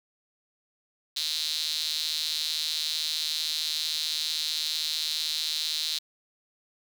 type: tone with high-pass filter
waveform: sawtooth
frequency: 155.56 Hz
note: D#3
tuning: in tune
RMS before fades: -30 dBFS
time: 1.16-5.99 s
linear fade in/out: 10 ms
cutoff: 4000 Hz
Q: 5.9
effects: none